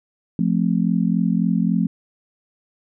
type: chord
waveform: sine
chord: F major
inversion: none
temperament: just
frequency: 174.61 / 218.3 / 261.9 Hz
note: F3 / A3 / C4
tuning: 0 / -13 / +2 cents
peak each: -19 / -20 / -24 dBFS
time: 0.39-1.87 s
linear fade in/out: 2 ms
effects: none